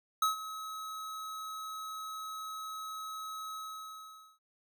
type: tone with ADSR envelope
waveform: square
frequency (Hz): 1282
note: E6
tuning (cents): -49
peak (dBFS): -25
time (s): 0.22-4.39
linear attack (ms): 4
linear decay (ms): 130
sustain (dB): -15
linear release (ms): 840
effects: none